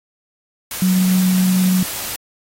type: tone in noise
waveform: sine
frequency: 185 Hz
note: F#3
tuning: in tune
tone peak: -12 dBFS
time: 0.82-1.83 s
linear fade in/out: 2 ms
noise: white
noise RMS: -26 dBFS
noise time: 0.71-2.16 s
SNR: +11 dB
effects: AAC 48 kbps